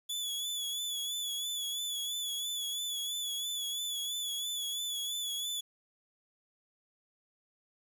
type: tone with vibrato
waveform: sawtooth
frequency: 3424 Hz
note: A7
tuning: 48 cents flat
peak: -31 dBFS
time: 0.09-5.61 s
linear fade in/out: 10 ms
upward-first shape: sine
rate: 3 Hz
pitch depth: 46 cents each way
effects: 10-bit